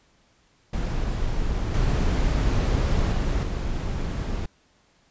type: noise with level steps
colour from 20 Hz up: brown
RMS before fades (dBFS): -26 / -21 / -23 / -27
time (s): 0.73-4.46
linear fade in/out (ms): 5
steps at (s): 1.74 / 3.12 / 3.43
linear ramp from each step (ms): 2
effects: pink hiss -62 dBFS RMS until 5.1 s + resampled to 16000 Hz